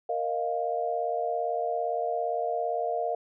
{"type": "chord", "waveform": "sine", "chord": "Bb suspended fourth", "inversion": "none", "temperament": "just", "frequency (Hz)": [466.2, 621.6, 699.2], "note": ["Bb4", "Eb5", "F5"], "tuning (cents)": [0, -2, 2], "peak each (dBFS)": [-32, -32, -29], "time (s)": [0.09, 3.15], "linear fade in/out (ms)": 5, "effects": []}